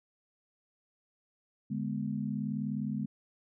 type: chord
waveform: sine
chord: G# diminished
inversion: second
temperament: equal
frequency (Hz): 146.83 / 207.7 / 246.9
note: D3 / G#3 / B3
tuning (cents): 0 / 0 / 0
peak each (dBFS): -37 / -34 / -37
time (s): 1.7-3.06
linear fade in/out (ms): 10
effects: none